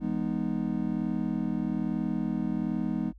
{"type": "chord", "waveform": "triangle", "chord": "E major seventh", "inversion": "none", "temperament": "just", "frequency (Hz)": [164.81, 206, 247.2, 309], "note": ["E3", "G#3", "B3", "D#4"], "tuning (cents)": [0, -14, 2, -12], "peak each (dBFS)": [-33, -29, -30, -32], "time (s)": [0, 3.13], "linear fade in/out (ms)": 50, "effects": ["added 50 Hz sine -48 dBFS peak until 3.18 s"]}